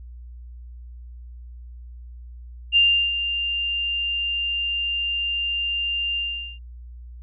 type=tone with ADSR envelope; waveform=sine; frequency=2794 Hz; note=F7; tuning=in tune; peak=-12 dBFS; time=2.72-6.59 s; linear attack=43 ms; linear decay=350 ms; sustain=-10 dB; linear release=420 ms; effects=added 60 Hz sine -37 dBFS peak until 7.22 s